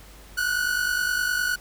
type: tone pair together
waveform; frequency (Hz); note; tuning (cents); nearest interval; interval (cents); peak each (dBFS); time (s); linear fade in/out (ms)
45% pulse; 1458.3 / 1508; F#6 / F#6; -26 / +32; minor second; 58; -24 / -27; 0.37-1.56; 10
effects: added 50 Hz sine -47 dBFS peak until 1.6 s + pink hiss -49 dBFS RMS until 1.6 s